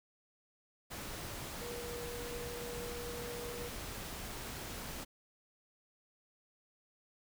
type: tone in noise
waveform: sine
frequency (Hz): 479.5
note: A#4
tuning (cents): +49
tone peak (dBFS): -43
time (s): 1.6-3.7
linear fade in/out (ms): 20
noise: pink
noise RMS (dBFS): -44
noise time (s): 0.9-5.05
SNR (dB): -2
effects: none